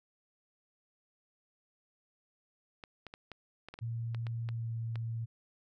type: clicks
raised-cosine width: 0.3 ms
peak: -29 dBFS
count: 11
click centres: 2.838 / 3.067 / 3.139 / 3.317 / 3.686 / 3.74 / 3.789 / 4.147 / 4.268 / 4.489 / 4.957 s
type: tone with pitch glide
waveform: sine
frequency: 115.7 to 114.44 Hz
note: A#2 to A#2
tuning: -13 to -31 cents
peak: -34 dBFS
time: 3.81-5.26 s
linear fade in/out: 20 ms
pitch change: -18 cents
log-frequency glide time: 4.49-4.69 s
effects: none